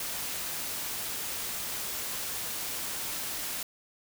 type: noise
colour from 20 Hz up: white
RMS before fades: -35 dBFS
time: 0-3.63 s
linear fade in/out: 2 ms
effects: none